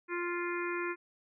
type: harmonic tone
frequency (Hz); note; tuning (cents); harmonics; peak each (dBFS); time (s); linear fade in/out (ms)
349.2; F4; 0; 1 / 3 / 4 / 5 / 6 / 7; -35 / -40 / -41 / -42 / -43 / -43; 0.08-0.96; 50
effects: none